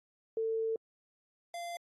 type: tone pair in turn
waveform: sine / square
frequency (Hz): 447.4 / 689.7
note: A4 / F5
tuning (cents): +29 / -22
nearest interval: perfect fifth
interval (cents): 749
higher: second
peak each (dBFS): -30 / -39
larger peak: first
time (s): 0.37-0.76 / 1.54-1.77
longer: first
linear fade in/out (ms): 2
effects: AAC 32 kbps